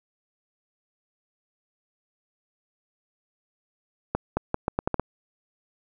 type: accelerating click train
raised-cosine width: 1 ms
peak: -9 dBFS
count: 8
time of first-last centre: 4.15-4.996 s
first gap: 220 ms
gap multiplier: 0.79
effects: none